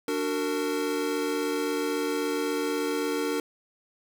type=chord; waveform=square; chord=D augmented; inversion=none; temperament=equal with one note detuned; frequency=293.7 / 370 / 457.4 Hz; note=D4 / F#4 / A#4; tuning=0 / 0 / -33 cents; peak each=-31 / -34 / -30 dBFS; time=0.08-3.4 s; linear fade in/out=2 ms; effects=none